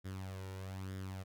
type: tone with flanger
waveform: sawtooth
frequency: 95 Hz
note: F#2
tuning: 46 cents sharp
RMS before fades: -44 dBFS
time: 0.04-1.24 s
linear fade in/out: 20 ms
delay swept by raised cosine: 0.57 to 2.17 ms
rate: 1.1 Hz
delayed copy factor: +0.6
effects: none